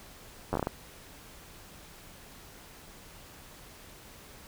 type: slowing click train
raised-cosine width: 1 ms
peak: -15 dBFS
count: 7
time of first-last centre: 0.53-0.671 s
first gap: 10 ms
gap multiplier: 1.34
effects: pink hiss -51 dBFS RMS until 4.47 s